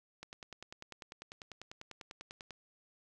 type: click train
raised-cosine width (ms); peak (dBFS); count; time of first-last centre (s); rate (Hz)
0.2; -29; 24; 0.23-2.507; 10.1
effects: none